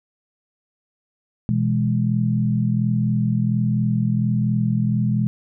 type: chord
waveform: sine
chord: E major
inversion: second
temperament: equal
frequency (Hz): 123.47 / 164.81 / 207.7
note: B2 / E3 / G#3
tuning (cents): 0 / 0 / 0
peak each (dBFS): -20 / -24 / -21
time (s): 1.49-5.27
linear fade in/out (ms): 0
effects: none